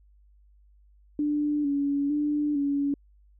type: tone with vibrato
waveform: sine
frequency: 289.1 Hz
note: D4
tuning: 27 cents flat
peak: -23 dBFS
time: 1.19-2.94 s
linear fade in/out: 2 ms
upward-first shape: square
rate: 1.1 Hz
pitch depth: 38 cents each way
effects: added 50 Hz sine -55 dBFS peak until 3.39 s